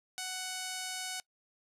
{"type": "tone", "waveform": "5% pulse", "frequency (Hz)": 743, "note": "F#5", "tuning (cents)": 7, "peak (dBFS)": -25, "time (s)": [0.18, 1.2], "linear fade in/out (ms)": 0, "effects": ["noise-tail reverb RT60 0.1 s tail -23 dB re dry", "resampled to 32000 Hz"]}